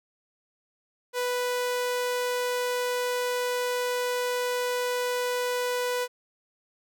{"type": "tone", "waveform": "sawtooth", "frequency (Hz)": 493.9, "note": "B4", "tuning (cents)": 0, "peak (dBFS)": -22, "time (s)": [1.13, 6.08], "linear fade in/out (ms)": 50, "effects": []}